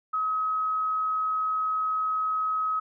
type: tone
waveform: sine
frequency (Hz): 1274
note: D#6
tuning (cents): +41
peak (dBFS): -24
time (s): 0.13-2.8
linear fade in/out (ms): 10
effects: none